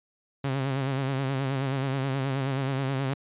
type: tone with vibrato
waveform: sawtooth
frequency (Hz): 134.9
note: C#3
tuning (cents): -47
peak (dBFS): -22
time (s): 0.44-3.14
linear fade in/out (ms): 5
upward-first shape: sine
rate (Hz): 9.4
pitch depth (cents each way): 61
effects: resampled to 8000 Hz